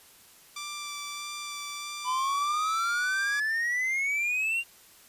10% pulse tone with vibrato, 1173 Hz, D6, 2 cents flat, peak -27 dBFS, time 0.56-3.4 s, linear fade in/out 5 ms, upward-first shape sine, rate 1.6 Hz, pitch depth 12 cents each way
triangle exponential sweep, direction up, 992 to 2800 Hz, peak -24 dBFS, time 2.04-4.64 s, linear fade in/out 50 ms
effects white hiss -55 dBFS RMS until 5.08 s + resampled to 32000 Hz

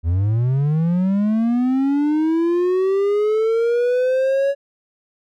triangle linear sweep, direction up, 79 to 562 Hz, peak -13 dBFS, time 0.03-4.55 s, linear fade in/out 50 ms, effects none

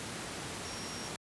sine tone in noise, 5588 Hz, F8, in tune, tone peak -46 dBFS, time 0.65-1.08 s, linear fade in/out 0 ms, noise pink, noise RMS -40 dBFS, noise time 0-1.16 s, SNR -9 dB, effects high-pass 100 Hz 12 dB/octave + resampled to 24000 Hz

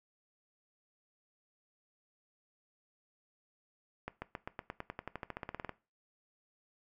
accelerating click train, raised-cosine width 0.5 ms, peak -24 dBFS, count 20, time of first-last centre 4.08-5.693 s, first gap 140 ms, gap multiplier 0.94, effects noise-tail reverb RT60 0.3 s tail -18 dB re dry

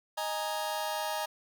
sawtooth chord, D# suspended fourth, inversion none, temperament just, 622.3 / 829.7 / 933.4 Hz, D#5 / G#5 / A#5, 0 / -2 / +2 cents, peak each -32 dBFS, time 0.17-1.26 s, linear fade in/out 10 ms, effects none

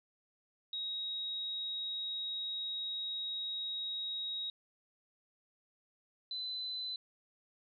sine tone pair in turn, 3794 / 4023 Hz, A#7 / B7, +30 / +31 cents, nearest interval minor second, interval 101 cents, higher second, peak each -36 / -37 dBFS, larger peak first, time 0.73-4.5 / 6.31-6.96 s, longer first, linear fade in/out 2 ms, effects none

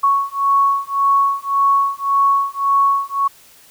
sine beating tone pair, 1108.7 / 1110.5 Hz, C#6 / C#6, 0 / +3 cents, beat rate 1.8 Hz, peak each -16 dBFS, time 0.03-3.28 s, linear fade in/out 10 ms, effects white hiss -47 dBFS RMS until 3.7 s

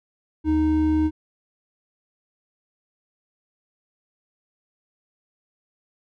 triangle tone pair together, 77.78 / 310.2 Hz, D#2 / D#4, 0 / -5 cents, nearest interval 2 octaves, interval 2395 cents, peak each -23 / -16 dBFS, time 0.44-1.11 s, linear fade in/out 50 ms, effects none

